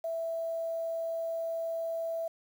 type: tone with quantisation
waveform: sine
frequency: 659.3 Hz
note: E5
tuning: in tune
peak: -31 dBFS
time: 0.04-2.28 s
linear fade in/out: 5 ms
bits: 9
effects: none